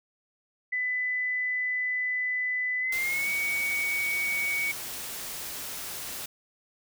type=tone with pitch glide; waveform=sine; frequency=2000 to 2245 Hz; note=B6 to C#7; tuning=+21 to +21 cents; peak=-26 dBFS; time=0.72-4.72 s; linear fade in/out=10 ms; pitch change=+200 cents; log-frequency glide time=2.8-3.29 s
type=noise; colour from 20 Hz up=white; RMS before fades=-37 dBFS; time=2.92-6.26 s; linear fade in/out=5 ms
effects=none